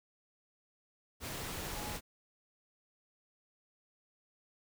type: tone in noise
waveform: sine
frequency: 840 Hz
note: G#5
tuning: 19 cents sharp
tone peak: -47 dBFS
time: 1.72-1.99 s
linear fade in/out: 50 ms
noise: pink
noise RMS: -41 dBFS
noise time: 1.2-2.01 s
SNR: -9 dB
effects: none